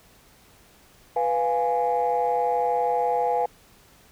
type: chord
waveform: sine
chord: F diminished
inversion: second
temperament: equal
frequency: 493.9 / 698.5 / 830.6 Hz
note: Cb5 / F5 / Ab5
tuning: 0 / 0 / 0 cents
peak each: -24 / -25 / -23 dBFS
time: 1.16-3.46 s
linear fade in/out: 5 ms
effects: tanh soft clip ceiling -14 dBFS + pink hiss -55 dBFS RMS until 4.11 s